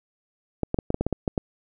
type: clicks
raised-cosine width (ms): 2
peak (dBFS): -10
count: 10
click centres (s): 0.633 / 0.744 / 0.788 / 0.904 / 0.944 / 1.01 / 1.066 / 1.127 / 1.278 / 1.378
effects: none